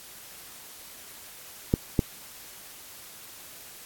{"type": "clicks", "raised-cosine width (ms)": 3, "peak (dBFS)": -7, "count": 2, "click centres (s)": [1.739, 1.992], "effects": ["white hiss -46 dBFS RMS until 3.85 s", "AAC 64 kbps"]}